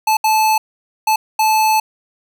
square tone bursts at uneven times, 870 Hz, A5, 20 cents flat, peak -12 dBFS, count 4, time 0.07-0.17 / 0.24-0.58 / 1.07-1.16 / 1.39-1.8 s, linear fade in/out 5 ms, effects none

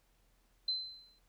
sine tone with exponential decay, 4071 Hz, C8, 48 cents flat, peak -29 dBFS, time 0.68-1.19 s, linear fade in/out 5 ms, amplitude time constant 110 ms, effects added 41 Hz sine -70 dBFS peak until 1.28 s + pink hiss -74 dBFS RMS until 1.28 s

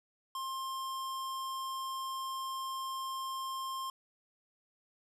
square tone, 1060 Hz, C6, 22 cents sharp, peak -37 dBFS, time 0.35-3.9 s, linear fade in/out 2 ms, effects resampled to 32000 Hz

